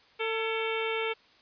harmonic tone with a mistuned harmonic, 447.6 Hz, A4, 30 cents sharp, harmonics 1 / 2 / 3 / 4 / 5 / 6 / 7 / 8, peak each -31 / -38 / -38 / -44 / -35 / -38 / -41 / -44 dBFS, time 0.19-1.14 s, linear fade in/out 20 ms, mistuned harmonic 4, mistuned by -84 cents, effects white hiss -60 dBFS RMS until 1.41 s + resampled to 11025 Hz

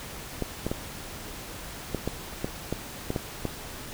clicks, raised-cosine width 2 ms, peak -14 dBFS, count 10, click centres 0.423 / 0.666 / 0.715 / 1.947 / 2.076 / 2.445 / 2.726 / 3.104 / 3.162 / 3.453 s, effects pink hiss -40 dBFS RMS until 3.93 s

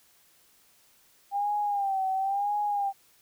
sine tone with vibrato, 795 Hz, G5, 24 cents sharp, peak -25 dBFS, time 1.31-2.93 s, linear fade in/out 50 ms, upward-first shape sine, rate 0.97 Hz, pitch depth 76 cents each way, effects white hiss -62 dBFS RMS until 3.21 s

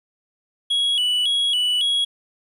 triangle tone with vibrato, 3136 Hz, G7, in tune, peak -16 dBFS, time 0.7-2.05 s, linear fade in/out 10 ms, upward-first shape square, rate 1.8 Hz, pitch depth 100 cents each way, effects resampled to 32000 Hz + 9-bit

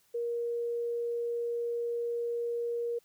sine tone, 471.9 Hz, A#4, 21 cents sharp, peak -30 dBFS, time 0.14-2.99 s, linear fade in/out 10 ms, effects white hiss -68 dBFS RMS until 3.04 s

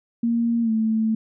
sine tone with pitch glide, 233.1 to 220.9 Hz, A#3 to A3, 0 to +7 cents, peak -18 dBFS, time 0.23-1.15 s, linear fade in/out 5 ms, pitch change -93 cents, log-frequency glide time 0.62-0.71 s, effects none

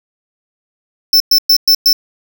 square tone bursts, 5320 Hz, E8, 15 cents sharp, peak -6 dBFS, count 5, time 1.13-1.93 s, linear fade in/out 2 ms, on 72 ms, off 110 ms, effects none

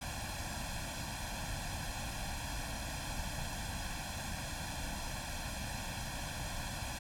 pink noise with comb filter, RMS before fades -40 dBFS, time 0.01-6.99 s, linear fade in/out 10 ms, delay 1.2 ms, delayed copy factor +0.9, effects low-pass 11000 Hz 12 dB/octave

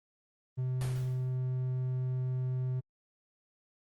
triangle tone, 128 Hz, C3, 38 cents flat, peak -28 dBFS, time 0.57-2.81 s, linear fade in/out 20 ms
pink noise with exponential decay, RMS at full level -39 dBFS, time 0.81-1.37 s, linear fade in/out 1 ms, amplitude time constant 120 ms
effects Opus 32 kbps

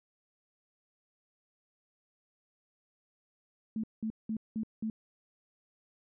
sine tone bursts, 220 Hz, A3, in tune, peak -31 dBFS, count 5, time 3.76-4.9 s, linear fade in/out 2 ms, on 76 ms, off 190 ms, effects none

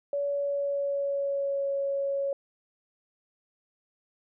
sine tone with pitch glide, 568 to 555 Hz, C#5 to C#5, +42 to +2 cents, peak -26 dBFS, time 0.13-2.33 s, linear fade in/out 2 ms, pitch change -40 cents, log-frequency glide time 0.27-1.68 s, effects none

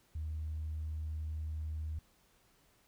sine tone, 77.78 Hz, D#2, in tune, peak -35 dBFS, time 0.15-1.99 s, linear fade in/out 5 ms, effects tanh soft clip ceiling -32 dBFS + pink hiss -69 dBFS RMS until 2.87 s

